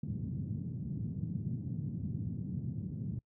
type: band-pass noise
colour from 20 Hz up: white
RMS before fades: -38 dBFS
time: 0.03-3.19 s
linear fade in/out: 5 ms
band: 100 to 180 Hz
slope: 24 dB/octave
effects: noise-tail reverb RT60 0.1 s tail -25 dB re dry